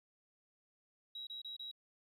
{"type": "tone bursts", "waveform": "triangle", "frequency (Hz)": 3858, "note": "B7", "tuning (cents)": -41, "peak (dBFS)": -40, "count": 4, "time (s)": [1.15, 1.714], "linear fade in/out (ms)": 5, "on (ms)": 120, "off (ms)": 28, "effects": ["tanh soft clip ceiling -41 dBFS"]}